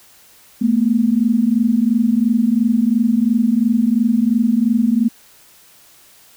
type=tone pair together; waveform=sine; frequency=218.8 / 241.7 Hz; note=A3 / B3; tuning=-9 / -37 cents; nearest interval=major second; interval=172 cents; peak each=-15 dBFS; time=0.61-5.09 s; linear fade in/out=10 ms; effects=white hiss -48 dBFS RMS until 6.36 s